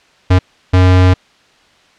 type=tone bursts at uneven times; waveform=square; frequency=91.9 Hz; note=F#2; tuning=11 cents flat; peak=-6 dBFS; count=2; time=0.3-0.39 / 0.73-1.14 s; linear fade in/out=10 ms; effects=white hiss -49 dBFS RMS until 1.98 s + low-pass 4000 Hz 12 dB/octave